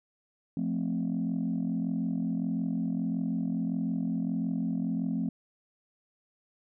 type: chord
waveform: sine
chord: F major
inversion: none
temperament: equal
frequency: 174.61 / 220 / 261.6 Hz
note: F3 / A3 / C4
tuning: 0 / 0 / 0 cents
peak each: -31 dBFS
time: 0.57-5.29 s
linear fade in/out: 2 ms
effects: tanh soft clip ceiling -22 dBFS